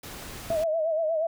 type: noise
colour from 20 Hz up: pink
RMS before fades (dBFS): -40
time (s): 0.03-0.64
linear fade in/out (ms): 5
type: tone with vibrato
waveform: sine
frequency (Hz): 641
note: E5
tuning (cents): -49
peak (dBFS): -23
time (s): 0.5-1.27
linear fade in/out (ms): 5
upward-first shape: sine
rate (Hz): 8.4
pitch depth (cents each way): 75
type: click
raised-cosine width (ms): 3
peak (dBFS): -23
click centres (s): 0.504
effects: none